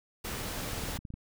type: noise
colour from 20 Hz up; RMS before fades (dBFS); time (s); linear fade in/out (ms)
pink; -37; 0.24-0.98; 10
type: clicks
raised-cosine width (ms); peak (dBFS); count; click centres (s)
5; -29; 9; 0.733 / 0.778 / 0.837 / 0.885 / 0.954 / 0.989 / 1.052 / 1.104 / 1.14
effects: none